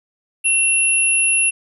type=tone pair together; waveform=sine; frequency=2723 / 10961 Hz; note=F7 / F9; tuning=-44 / -34 cents; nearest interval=2 octaves; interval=2410 cents; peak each=-16 dBFS; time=0.44-1.51 s; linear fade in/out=20 ms; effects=none